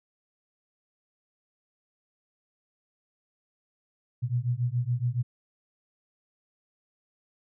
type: beating tone pair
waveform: sine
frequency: 118.6 / 125.7 Hz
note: A#2 / B2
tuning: +30 / +31 cents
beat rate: 7.1 Hz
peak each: -28 dBFS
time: 4.22-5.23 s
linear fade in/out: 20 ms
effects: none